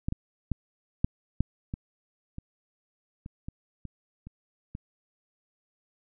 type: clicks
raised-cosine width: 5 ms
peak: -16 / -18 / -15 / -10 / -11 / -20 / -25 / -28 / -24 / -26 / -30 / -24 dBFS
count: 12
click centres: 0.085 / 0.124 / 0.517 / 1.045 / 1.406 / 1.739 / 2.384 / 3.261 / 3.485 / 3.853 / 4.27 / 4.751 s
effects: none